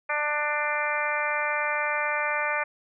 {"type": "harmonic tone", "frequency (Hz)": 297, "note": "D4", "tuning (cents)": 20, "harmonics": [2, 3, 4, 5, 6, 7, 8], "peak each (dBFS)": [-32, -32, -32, -32, -32, -32, -32], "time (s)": [0.09, 2.64], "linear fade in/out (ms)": 10, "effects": []}